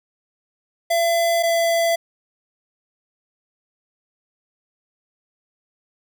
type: tone pair in turn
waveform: square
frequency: 675 / 671.5 Hz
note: E5 / E5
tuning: +41 / +32 cents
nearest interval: unison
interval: 9 cents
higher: first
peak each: -17 dBFS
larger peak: neither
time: 0.9-1.43 / 1.43-1.96 s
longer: neither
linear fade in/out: 10 ms
effects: none